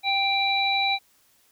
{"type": "harmonic tone", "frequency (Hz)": 786, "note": "G5", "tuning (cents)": 4, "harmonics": [1, 3, 5], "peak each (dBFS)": [-25, -25, -25], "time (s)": [0.03, 0.99], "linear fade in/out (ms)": 50, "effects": ["white hiss -62 dBFS RMS until 1.51 s"]}